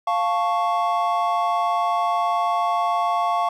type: chord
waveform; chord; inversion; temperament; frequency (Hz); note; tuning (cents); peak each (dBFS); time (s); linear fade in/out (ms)
triangle; F augmented; none; equal; 698.5 / 880 / 1108.7; F5 / A5 / C#6; 0 / 0 / 0; -20 / -24 / -21; 0.07-3.49; 5
effects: none